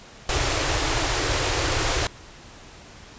pink band-stop noise, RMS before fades -23 dBFS, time 0.29-2.07 s, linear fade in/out 2 ms, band 140 to 280 Hz, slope 96 dB/octave, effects pink hiss -45 dBFS RMS until 3.18 s + resampled to 16000 Hz

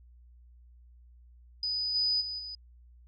sine tone with level steps, 4978 Hz, D#8, in tune, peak -29 / -25 / -34 / -38 dBFS, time 1.63-2.55 s, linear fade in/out 2 ms, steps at 1.94 / 2.2 / 2.38 s, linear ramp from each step 20 ms, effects added 60 Hz sine -53 dBFS peak until 3.07 s

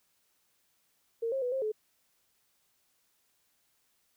sine tone with pitch steps, 459.1 / 536 / 493.9 / 531 / 430.1 Hz, A#4 / C5 / B4 / C5 / A4, -26 / +42 / 0 / +25 / -39 cents, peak -29 dBFS, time 1.22-1.72 s, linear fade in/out 10 ms, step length 100 ms, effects white hiss -73 dBFS RMS until 4.16 s

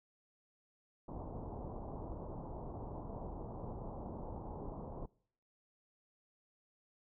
pink low-pass noise, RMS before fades -45 dBFS, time 1.08-5.06 s, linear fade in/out 5 ms, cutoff 990 Hz, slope 48 dB/octave, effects noise-tail reverb RT60 0.6 s tail -24 dB re dry

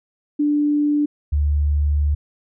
sine tone pair in turn, 294.3 / 73.3 Hz, D4 / D2, +4 / -3 cents, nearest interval 2 octaves, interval 2407 cents, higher first, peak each -15 dBFS, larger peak neither, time 0.39-1.06 / 1.32-2.15 s, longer second, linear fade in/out 10 ms, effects none

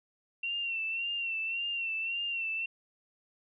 sine tone with vibrato, 2725 Hz, F7, 43 cents flat, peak -31 dBFS, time 0.43-2.66 s, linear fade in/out 5 ms, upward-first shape sine, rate 1.8 Hz, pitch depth 54 cents each way, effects none

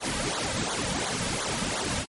pink noise with flanger, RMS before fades -29 dBFS, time 0-2.06 s, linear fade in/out 50 ms, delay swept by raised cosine 0.37 to 2.87 ms, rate 2.8 Hz, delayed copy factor -0.9, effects MP3 48 kbps

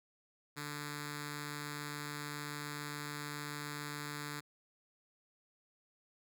5% pulse tone with notch filter, 147 Hz, D3, 2 cents sharp, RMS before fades -43 dBFS, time 0.56-4.41 s, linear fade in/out 20 ms, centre 650 Hz, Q 0.68, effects none

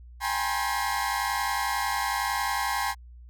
30% pulse tone cluster, 792 / 843 / 962 / 1063 Hz, G5 / G#5 / B5 / C6, +18 / +26 / -46 / +27 cents, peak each -29 dBFS, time 0.2-2.95 s, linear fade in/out 50 ms, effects added 60 Hz sine -44 dBFS peak until 3.29 s

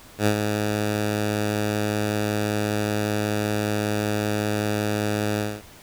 10% pulse tone with ADSR envelope, 105.2 Hz, G#2, 23 cents sharp, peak -8 dBFS, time 0.18-5.63 s, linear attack 84 ms, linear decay 76 ms, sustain -6 dB, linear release 240 ms, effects pink hiss -47 dBFS RMS until 5.82 s

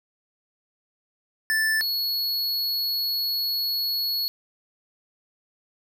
square tone pair in turn, 1760 / 4360 Hz, A6 / C#8, 0 / -29 cents, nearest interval octave + major third, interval 1571 cents, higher second, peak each -21 / -24 dBFS, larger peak first, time 1.5-1.81 / 1.81-4.28 s, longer second, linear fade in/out 0 ms, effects none

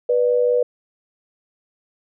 sine tone pair together, 490.1 / 595 Hz, B4 / D5, -13 / +22 cents, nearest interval minor third, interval 335 cents, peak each -15 / -22 dBFS, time 0.09-0.63 s, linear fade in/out 5 ms, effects none

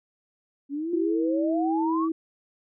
sine exponential sweep, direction up, 273.8 to 1174.7 Hz, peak -27 dBFS, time 0.69-2.09 s, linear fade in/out 50 ms
sine tone with pitch glide, 331.4 to 324.2 Hz, E4 to E4, +9 to -29 cents, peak -23 dBFS, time 0.93-2.12 s, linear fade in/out 5 ms, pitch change -38 cents, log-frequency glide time 1.08-1.29 s
effects none

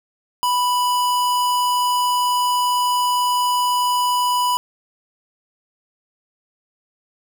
square tone, 987.8 Hz, B5, in tune, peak -17 dBFS, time 0.43-4.57 s, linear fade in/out 0 ms, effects none

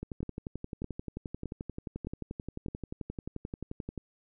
two click trains, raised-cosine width 3 ms, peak -23 / -24 dBFS, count 5 / 46, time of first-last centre 0.23-2.684 / 0.03-3.977 s, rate 1.63 / 11.4 Hz, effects none

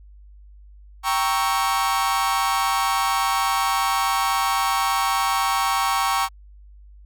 40% pulse chord, G diminished seventh, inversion none, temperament equal, 784 / 932.3 / 1108.7 / 1318.5 Hz, G5 / Bb5 / Db6 / Fb6, 0 / 0 / 0 / 0 cents, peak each -24 / -25 / -22 / -28 dBFS, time 1.03-6.29 s, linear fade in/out 50 ms, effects added 50 Hz sine -43 dBFS peak until 7.05 s

